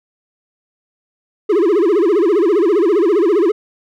triangle tone with vibrato, 375 Hz, F#4, 23 cents sharp, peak -8 dBFS, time 1.49-3.52 s, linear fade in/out 10 ms, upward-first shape sine, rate 15 Hz, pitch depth 250 cents each way, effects none

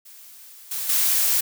blue noise with level steps, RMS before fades -45 / -28 / -20 dBFS, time 0.05-1.41 s, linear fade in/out 10 ms, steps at 0.71 / 0.89 s, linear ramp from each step 5 ms, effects none

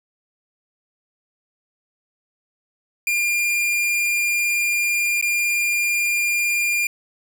45% pulse tone with dropouts, 2403 Hz, D7, 39 cents sharp, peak -18 dBFS, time 3.07-6.87 s, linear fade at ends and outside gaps 2 ms, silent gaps 5.213-5.225 s, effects none

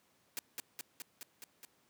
white noise with echo, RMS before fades -39 dBFS, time 0.37-0.39 s, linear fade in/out 0 ms, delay 210 ms, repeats 6, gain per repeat -2 dB, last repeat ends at 1.65 s, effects pink hiss -71 dBFS RMS until 1.89 s + high-pass 150 Hz 12 dB/octave

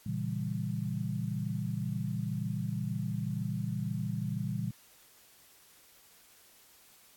sine chord, A# diminished seventh, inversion none, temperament equal with one note detuned, 116.54 / 138.59 / 164.81 / 197.48 Hz, A#2 / C#3 / E3 / G3, 0 / 0 / 0 / +13 cents, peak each -36 / -38 / -37 / -37 dBFS, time 0.06-4.71 s, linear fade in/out 5 ms, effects white hiss -60 dBFS RMS until 7.16 s + AAC 64 kbps

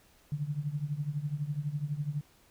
sine tone with tremolo, 146.83 Hz, D3, in tune, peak -27 dBFS, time 0.32-2.21 s, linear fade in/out 0 ms, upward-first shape triangle, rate 12 Hz, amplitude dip 90%, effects pink hiss -63 dBFS RMS until 2.5 s

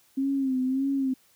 sine tone with vibrato, 265.8 Hz, C4, 27 cents sharp, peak -23 dBFS, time 0.17-1.14 s, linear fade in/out 10 ms, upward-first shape sine, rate 1.7 Hz, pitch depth 65 cents each way, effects white hiss -62 dBFS RMS until 1.35 s

